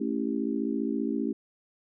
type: chord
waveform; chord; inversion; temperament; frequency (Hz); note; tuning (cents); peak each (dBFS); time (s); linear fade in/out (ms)
sine; A dominant seventh; none; just; 220 / 275 / 330 / 396; A3 / C#4 / E4 / G4; 0 / -14 / +2 / +18; -31 / -30 / -34 / -35; 0-1.33; 10
effects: none